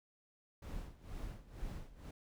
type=noise with tremolo; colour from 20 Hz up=brown; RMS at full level=-43 dBFS; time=0.62-2.11 s; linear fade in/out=5 ms; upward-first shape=sine; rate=2.1 Hz; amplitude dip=85%; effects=none